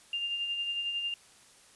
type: tone with tremolo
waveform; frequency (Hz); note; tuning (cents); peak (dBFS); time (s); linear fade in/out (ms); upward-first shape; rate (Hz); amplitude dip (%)
sine; 2800; F7; +4; -29; 0.13-1.14; 2; sine; 11; 40
effects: white hiss -58 dBFS RMS until 1.75 s + resampled to 24000 Hz